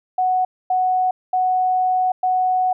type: tone bursts at uneven times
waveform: sine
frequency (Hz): 740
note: F#5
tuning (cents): 0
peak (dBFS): -15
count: 4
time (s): 0.18-0.45 / 0.7-1.11 / 1.33-2.12 / 2.23-2.73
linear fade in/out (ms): 5
effects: none